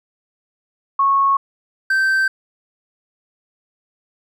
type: tone pair in turn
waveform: sine / triangle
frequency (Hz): 1100 / 1555.6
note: C#6 / G6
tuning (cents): -14 / -14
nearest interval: tritone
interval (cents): 600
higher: second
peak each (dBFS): -12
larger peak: neither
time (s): 0.99-1.37 / 1.9-2.28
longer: neither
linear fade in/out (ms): 5
effects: none